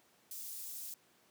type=high-pass noise; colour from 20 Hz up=white; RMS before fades=-45 dBFS; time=0.31-0.94 s; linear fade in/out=2 ms; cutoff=6600 Hz; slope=12 dB/octave; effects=pink hiss -68 dBFS RMS until 1.3 s + high-pass 200 Hz 12 dB/octave